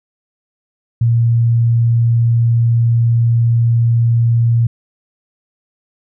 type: tone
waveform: sine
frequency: 116.8 Hz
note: A#2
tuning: 4 cents sharp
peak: -9 dBFS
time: 1.01-4.67 s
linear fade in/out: 5 ms
effects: none